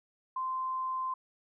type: tone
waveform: sine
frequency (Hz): 1039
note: C6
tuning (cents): -12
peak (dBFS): -31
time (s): 0.36-1.14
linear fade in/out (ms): 5
effects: none